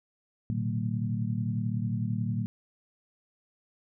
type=tone cluster; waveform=sine; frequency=114.2 / 125.3 / 150.3 / 188.9 / 227.4 Hz; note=A#2 / B2 / D3 / F#3 / A#3; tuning=-35 / +25 / +40 / +36 / -43 cents; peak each=-30 / -38 / -37 / -34 / -35 dBFS; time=0.5-2.46 s; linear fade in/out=0 ms; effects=none